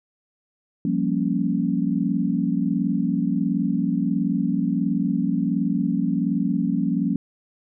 sine chord, G half-diminished seventh, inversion third, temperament equal, 174.61 / 196 / 233.1 / 277.2 Hz, F3 / G3 / Bb3 / Db4, 0 / 0 / 0 / 0 cents, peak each -25 dBFS, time 0.85-7.16 s, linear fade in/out 2 ms, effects none

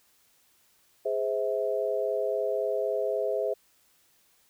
sine chord, Ab augmented, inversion none, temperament just, 415.3 / 519.1 / 648.9 Hz, Ab4 / C5 / E5, 0 / -14 / -27 cents, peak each -30 dBFS, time 1.05-3.54 s, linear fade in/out 10 ms, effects white hiss -65 dBFS RMS until 4.49 s

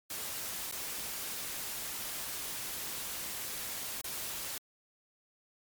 white noise with dropouts, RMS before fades -39 dBFS, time 0.1-4.58 s, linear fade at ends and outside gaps 2 ms, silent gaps 0.714-0.723 / 4.013-4.042 s, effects MP3 96 kbps

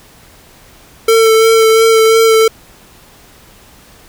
square tone with vibrato, 447.3 Hz, A4, 28 cents sharp, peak -6 dBFS, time 1.08-2.48 s, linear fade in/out 5 ms, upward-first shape sine, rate 2.9 Hz, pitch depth 18 cents each way, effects pink hiss -42 dBFS RMS until 4.08 s

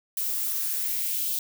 violet noise with high-pass filter sweep, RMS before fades -28 dBFS, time 0.17-1.39 s, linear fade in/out 2 ms, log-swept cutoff 680 to 3500 Hz, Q 2.1, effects none

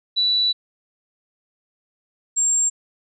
sine tone pair in turn, 3951 / 7441 Hz, B7 / A#8, 0 / -4 cents, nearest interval major seventh, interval 1096 cents, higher second, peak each -16 dBFS, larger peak neither, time 0.16-0.53 / 2.36-2.7 s, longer first, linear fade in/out 20 ms, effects none

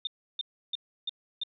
sine tone bursts, 3625 Hz, A#7, 49 cents flat, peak -29 dBFS, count 5, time 0.05-1.435 s, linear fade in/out 2 ms, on 21 ms, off 320 ms, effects none

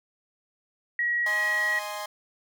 sine tone, 1910 Hz, A#6, 42 cents sharp, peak -23 dBFS, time 0.99-1.79 s, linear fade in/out 2 ms
sawtooth chord, Ab major, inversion second, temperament equal, 622.3 / 830.6 / 1046.5 Hz, Eb5 / Ab5 / C6, 0 / 0 / 0 cents, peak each -33 dBFS, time 1.26-2.06 s, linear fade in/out 5 ms
effects none

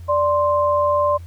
sine tone pair together, 587.3 / 1046.4 Hz, D5 / C6, 0 / 0 cents, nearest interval minor seventh, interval 1000 cents, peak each -17 / -18 dBFS, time 0.08-1.18 s, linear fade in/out 20 ms, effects added 86 Hz sine -33 dBFS peak until 1.26 s + pink hiss -54 dBFS RMS until 1.26 s

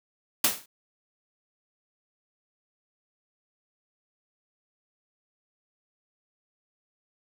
white noise with exponential decay, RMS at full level -18 dBFS, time 0.44-0.66 s, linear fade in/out 5 ms, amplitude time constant 47 ms, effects high-pass 80 Hz 12 dB/octave

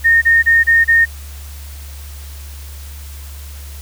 sine tone bursts, 1838 Hz, A#6, 25 cents flat, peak -7 dBFS, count 5, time 0.04-1.056 s, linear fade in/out 20 ms, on 180 ms, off 29 ms, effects added 71 Hz sine -29 dBFS peak until 3.81 s + white hiss -39 dBFS RMS until 3.81 s

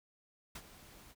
pink noise with ADSR envelope, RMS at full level -44 dBFS, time 0.55-1.15 s, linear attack 7 ms, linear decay 51 ms, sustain -13 dB, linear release 43 ms, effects none

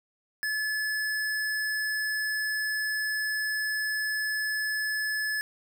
square tone, 1720 Hz, A6, 40 cents flat, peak -28 dBFS, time 0.43-5.41 s, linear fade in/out 0 ms, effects none

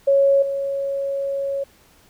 sine tone with level steps, 553 Hz, C#5, 4 cents flat, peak -12 / -21 dBFS, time 0.07-1.64 s, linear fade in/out 10 ms, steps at 0.42 s, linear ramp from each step 5 ms, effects pink hiss -54 dBFS RMS until 2.09 s

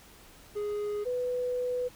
triangle / sine tone pair in turn, 415.3 / 496.2 Hz, G#4 / B4, 0 / +8 cents, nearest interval minor third, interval 308 cents, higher second, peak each -28 dBFS, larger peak neither, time 0.55-1.05 / 1.05-1.89 s, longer second, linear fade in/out 20 ms, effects pink hiss -54 dBFS RMS until 1.95 s

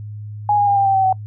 sine tone with pitch steps, 830.6 / 817.7 / 805.1 / 792.6 / 780.4 / 768.3 / 756.4 Hz, G#5 / G#5 / G5 / G5 / G5 / G5 / F#5, 0 / -27 / +46 / +19 / -8 / -35 / +38 cents, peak -12 dBFS, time 0.49-1.127 s, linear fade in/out 2 ms, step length 91 ms, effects noise-tail reverb RT60 0.1 s tail -24 dB re dry + added 105 Hz sine -28 dBFS peak until 1.26 s

